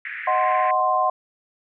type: band-pass noise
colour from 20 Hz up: pink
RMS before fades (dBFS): -32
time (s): 0.05-0.71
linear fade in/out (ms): 2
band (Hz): 1700 to 2200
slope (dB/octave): 48
type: chord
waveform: sine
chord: C diminished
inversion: first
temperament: equal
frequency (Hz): 622.3 / 740 / 1046.5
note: Eb5 / Gb5 / C6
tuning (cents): 0 / 0 / 0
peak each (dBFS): -25 / -21 / -20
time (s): 0.27-1.1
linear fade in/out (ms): 5
effects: none